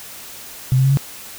sine tone with pitch steps, 129 / 132.09 / 135.26 / 138.5 Hz, C3 / C3 / C#3 / C#3, -24 / +17 / -42 / -1 cents, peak -11 dBFS, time 0.72-0.972 s, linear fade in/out 0 ms, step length 63 ms, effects white hiss -36 dBFS RMS until 1.38 s

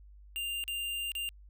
square tone with dropouts, 2794 Hz, F7, in tune, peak -34 dBFS, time 0.36-1.29 s, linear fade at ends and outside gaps 0 ms, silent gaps 0.639-0.679 / 1.118-1.152 s, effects added 50 Hz sine -51 dBFS peak until 1.49 s

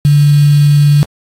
sine tone with quantisation, 145.6 Hz, D3, 15 cents flat, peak -4 dBFS, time 0.05-1.03 s, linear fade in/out 0 ms, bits 4, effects AAC 48 kbps

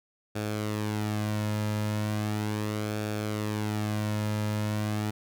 sawtooth tone with flanger, 106.1 Hz, G#2, 38 cents sharp, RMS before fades -30 dBFS, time 0.35-5.11 s, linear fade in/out 10 ms, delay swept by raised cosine 0.99 to 2.69 ms, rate 0.37 Hz, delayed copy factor -0.5, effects none

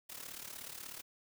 white noise with amplitude modulation, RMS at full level -44 dBFS, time 0.09-1.02 s, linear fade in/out 10 ms, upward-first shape sine, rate 36.5 Hz, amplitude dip 75%, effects none

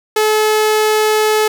sawtooth tone, 430 Hz, A4, 40 cents flat, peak -7 dBFS, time 0.16-1.48 s, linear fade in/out 5 ms, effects none

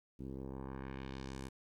10% pulse tone with low-pass filter sweep, 66.5 Hz, C2, 29 cents sharp, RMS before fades -45 dBFS, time 0.19-1.49 s, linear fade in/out 10 ms, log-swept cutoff 280 to 11000 Hz, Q 1.3, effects 12-bit

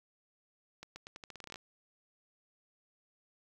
accelerating click train, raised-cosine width 0.2 ms, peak -29 dBFS, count 14, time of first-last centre 0.83-1.558 s, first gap 130 ms, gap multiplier 0.84, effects 10-bit

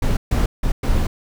brown noise bursts at uneven times, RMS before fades -17 dBFS, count 4, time 0.02-0.17 / 0.31-0.46 / 0.63-0.72 / 0.83-1.07 s, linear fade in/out 5 ms, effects none

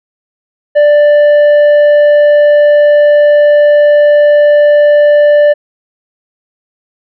sine tone with tanh clipping, 589 Hz, D5, 5 cents sharp, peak -4 dBFS, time 0.75-5.54 s, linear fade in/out 20 ms, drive 6 dB, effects none

